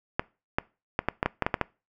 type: clicks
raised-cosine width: 0.5 ms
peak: -8 dBFS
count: 10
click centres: 0.195 / 0.585 / 0.991 / 1.086 / 1.229 / 1.26 / 1.423 / 1.465 / 1.542 / 1.613 s
effects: noise-tail reverb RT60 0.3 s tail -23 dB re dry